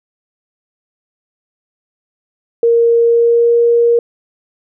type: tone with pitch glide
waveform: sine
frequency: 466.2 to 470.5 Hz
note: A#4 to A#4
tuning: 0 to +16 cents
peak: -7 dBFS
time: 2.63-3.99 s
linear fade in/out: 2 ms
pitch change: +16 cents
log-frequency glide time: 3.02-3.54 s
effects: none